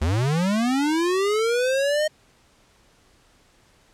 square linear sweep, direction up, 69.3 to 622.3 Hz, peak -20 dBFS, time 0.01-2.08 s, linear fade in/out 10 ms, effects pink hiss -58 dBFS RMS until 3.93 s + low-pass 9000 Hz 12 dB/octave

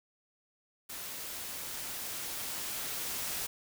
white noise with level ramp, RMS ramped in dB -42 to -36 dBFS, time 0.89-3.47 s, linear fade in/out 10 ms, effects none

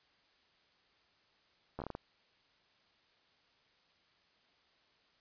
slowing click train, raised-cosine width 1 ms, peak -26 dBFS, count 7, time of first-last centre 1.79-1.951 s, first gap 12 ms, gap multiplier 1.32, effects white hiss -70 dBFS RMS until 5.2 s + resampled to 11025 Hz

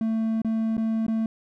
triangle tone with dropouts, 222.9 Hz, A3, 23 cents sharp, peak -20 dBFS, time 0.01-1.26 s, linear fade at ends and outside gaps 2 ms, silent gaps 0.418-0.447 / 0.769-0.778 / 1.066-1.081 s, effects none

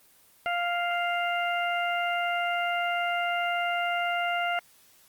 harmonic tone, 698.5 Hz, F5, in tune, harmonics 1 / 2 / 3 / 4, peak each -28 / -31 / -33 / -35 dBFS, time 0.46-4.59 s, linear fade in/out 0 ms, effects white hiss -59 dBFS RMS until 5.08 s + Opus 24 kbps

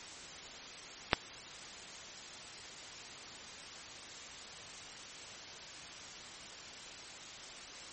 click, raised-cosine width 0.3 ms, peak -6 dBFS, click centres 1.132 s, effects white hiss -48 dBFS RMS until 7.92 s + MP3 32 kbps

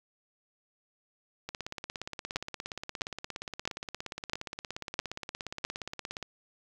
two click trains, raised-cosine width 0.2 ms, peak -12 / -20 dBFS, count 6 / 82, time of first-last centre 2.36-5.649 / 1.49-6.227 s, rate 1.52 / 17.1 Hz, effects 9-bit

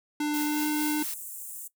square tone with pitch glide, 297.8 to 301.1 Hz, D4 to D4, +24 to +43 cents, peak -26 dBFS, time 0.2-1.03 s, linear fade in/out 5 ms, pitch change +19 cents, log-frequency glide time 0.43-0.68 s
blue noise with tremolo, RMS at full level -34 dBFS, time 0.34-1.14 s, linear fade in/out 0 ms, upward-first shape sine, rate 4.4 Hz, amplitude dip 40%
pink high-pass noise, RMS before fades -40 dBFS, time 0.71-1.68 s, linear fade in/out 10 ms, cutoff 7500 Hz, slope 48 dB/octave
effects noise-tail reverb RT60 0.1 s tail -18 dB re dry

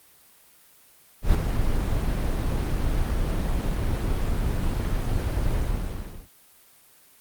brown noise with ADSR envelope, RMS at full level -18 dBFS, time 1.22-6.29 s, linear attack 120 ms, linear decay 12 ms, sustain -6 dB, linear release 710 ms, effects white hiss -55 dBFS RMS until 7.2 s + Opus 32 kbps

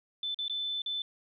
sine tone with dropouts, 3520 Hz, A7, in tune, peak -31 dBFS, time 0.23-1.02 s, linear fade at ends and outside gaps 2 ms, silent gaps 0.345-0.388 / 0.481-0.497 / 0.819-0.861 s, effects none

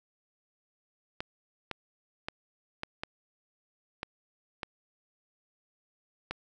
clicks, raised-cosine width 0.3 ms, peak -18 dBFS, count 8, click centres 1.205 / 1.713 / 2.285 / 2.834 / 3.035 / 4.031 / 4.632 / 6.31 s, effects none

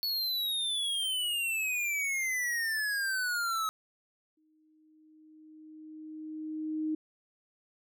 square exponential sweep, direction down, 4435 to 1279 Hz, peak -30 dBFS, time 0.03-3.69 s, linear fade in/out 0 ms
sine tone with exponential growth, 311.1 Hz, D#4, in tune, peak -28 dBFS, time 4.37-6.95 s, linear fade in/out 5 ms, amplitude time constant 560 ms
effects none

